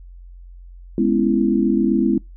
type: chord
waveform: sine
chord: C# minor seventh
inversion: second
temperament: just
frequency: 207.9 / 249.5 / 277.2 / 332.6 Hz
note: G#3 / B3 / C#4 / E4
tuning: +2 / +18 / 0 / +16 cents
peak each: -19 / -20 / -22 / -19 dBFS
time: 0.98-2.18 s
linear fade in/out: 2 ms
effects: noise-tail reverb RT60 0.2 s tail -25 dB re dry + added 44 Hz sine -37 dBFS peak until 2.36 s